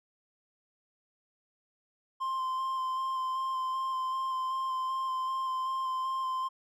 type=tone with vibrato; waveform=triangle; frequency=1046.5 Hz; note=C6; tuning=in tune; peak=-28 dBFS; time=2.2-6.49 s; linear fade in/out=20 ms; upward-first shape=square; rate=2.6 Hz; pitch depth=12 cents each way; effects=none